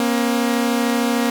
sawtooth tone pair together, 236.6 / 270 Hz, A#3 / C#4, +26 / -45 cents, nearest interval major second, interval 229 cents, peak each -14 / -18 dBFS, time 0-1.3 s, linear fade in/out 2 ms, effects none

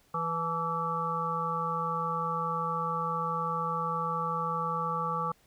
harmonic tone with a mistuned harmonic, 164.81 Hz, E3, in tune, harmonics 1 / 3 / 5 / 7 / 8, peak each -37 / -38 / -37 / -31 / -37 dBFS, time 0.14-5.32 s, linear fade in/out 5 ms, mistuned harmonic 5, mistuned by +71 cents, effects pink hiss -65 dBFS RMS until 5.46 s

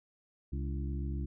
harmonic tone with a mistuned harmonic, 67.9 Hz, C#2, 35 cents flat, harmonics 1 / 2 / 3 / 4 / 5, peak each -34 / -40 / -44 / -46 / -48 dBFS, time 0.52-1.26 s, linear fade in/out 10 ms, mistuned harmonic 4, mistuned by +91 cents, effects none

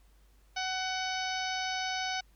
harmonic tone, 749 Hz, F#5, 21 cents sharp, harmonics 1 / 2 / 3 / 4 / 5 / 6 / 7 / 8, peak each -35 / -38 / -40 / -41 / -42 / -43 / -43 / -44 dBFS, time 0.56-2.21 s, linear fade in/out 10 ms, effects added 50 Hz sine -59 dBFS peak until 2.35 s + pink hiss -69 dBFS RMS until 2.35 s

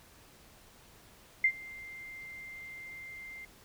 sine tone with ADSR envelope, 2093 Hz, C7, in tune, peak -20 dBFS, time 1.44-3.45 s, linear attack 4 ms, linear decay 71 ms, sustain -23 dB, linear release 3 ms, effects pink hiss -58 dBFS RMS until 3.64 s

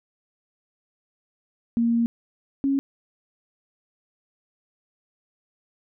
sine tone pair in turn, 233.1 / 274.7 Hz, A#3 / C#4, 0 / -16 cents, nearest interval minor third, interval 284 cents, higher second, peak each -18 / -19 dBFS, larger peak first, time 1.77-2.06 / 2.64-2.79 s, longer first, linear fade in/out 0 ms, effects none

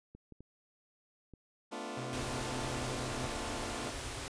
clicks, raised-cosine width 3 ms, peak -38 dBFS, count 4, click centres 0.15 / 0.323 / 0.406 / 1.337 s
15% pulse chord, B half-diminished seventh, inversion third, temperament equal with one note detuned, 220 / 250.7 / 293.7 / 349.2 Hz, A3 / B3 / D4 / F4, 0 / +26 / 0 / 0 cents, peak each -39 dBFS, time 1.71-3.91 s, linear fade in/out 20 ms
sawtooth tone with tremolo, 127.7 Hz, C3, 42 cents flat, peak -36 dBFS, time 1.97-3.27 s, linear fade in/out 5 ms, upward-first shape sine, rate 5.7 Hz, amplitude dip 25%
pink band-stop noise, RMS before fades -41 dBFS, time 2.13-4.28 s, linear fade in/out 0 ms, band 150 to 250 Hz, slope 96 dB/octave
effects resampled to 22050 Hz

